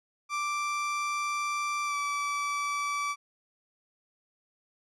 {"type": "tone with pitch glide", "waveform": "30% pulse", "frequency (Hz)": [1174.7, 1155.2], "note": ["D6", "D6"], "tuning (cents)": [0, -29], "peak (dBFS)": -26, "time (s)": [0.29, 3.16], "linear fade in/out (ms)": 50, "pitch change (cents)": -29, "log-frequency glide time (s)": [1.85, 1.96], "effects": ["low-pass 8000 Hz 12 dB/octave"]}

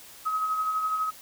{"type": "tone with tremolo", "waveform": "sine", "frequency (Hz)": 1272, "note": "D#6", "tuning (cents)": 38, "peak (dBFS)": -23, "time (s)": [0.25, 1.11], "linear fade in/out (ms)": 20, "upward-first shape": "sine", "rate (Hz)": 12, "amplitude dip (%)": 40, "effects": ["white hiss -48 dBFS RMS until 1.21 s"]}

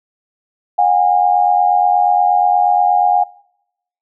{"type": "tone pair together", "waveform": "sine", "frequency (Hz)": [721.6, 810], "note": ["F#5", "G#5"], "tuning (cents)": [-44, -43], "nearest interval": "major second", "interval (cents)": 201, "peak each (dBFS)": -12, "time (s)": [0.78, 3.24], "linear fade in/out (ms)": 10, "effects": ["noise-tail reverb RT60 0.8 s tail -24 dB re dry"]}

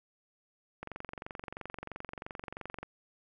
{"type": "click train", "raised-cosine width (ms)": 0.5, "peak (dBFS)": -25, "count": 47, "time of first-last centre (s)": [0.83, 2.83], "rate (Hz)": 23, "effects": []}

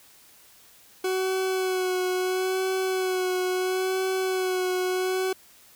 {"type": "tone with vibrato", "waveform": "40% pulse", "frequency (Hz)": 372.3, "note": "F#4", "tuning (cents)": 11, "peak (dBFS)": -23, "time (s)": [1.04, 5.33], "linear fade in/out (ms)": 5, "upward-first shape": "sine", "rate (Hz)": 0.74, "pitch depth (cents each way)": 25, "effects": ["white hiss -54 dBFS RMS until 5.75 s"]}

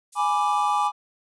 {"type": "high-pass noise", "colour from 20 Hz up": "white", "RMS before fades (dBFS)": -40, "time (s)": [0.12, 0.88], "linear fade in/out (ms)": 10, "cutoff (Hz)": 8600, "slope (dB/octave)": 12}
{"type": "chord", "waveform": "triangle", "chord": "G# diminished", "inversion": "none", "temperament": "equal", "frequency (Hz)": [830.6, 987.8, 1174.7], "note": ["G#5", "B5", "D6"], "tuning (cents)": [0, 0, 0], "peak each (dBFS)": [-21, -25, -22], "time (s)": [0.15, 0.92], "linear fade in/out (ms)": 50}
{"effects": ["resampled to 22050 Hz"]}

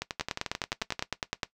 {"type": "two click trains", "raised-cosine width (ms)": 0.2, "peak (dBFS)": [-14, -11], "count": [12, 13], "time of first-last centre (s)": [[0.02, 0.993], [0.21, 1.432]], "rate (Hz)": [11.3, 9.82], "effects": ["noise-tail reverb RT60 0.1 s tail -17 dB re dry"]}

